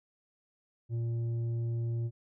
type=tone with tanh clipping; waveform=sine; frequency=116.54 Hz; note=A#2; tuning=in tune; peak=-31 dBFS; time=0.89-2.11 s; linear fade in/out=50 ms; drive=6 dB; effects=none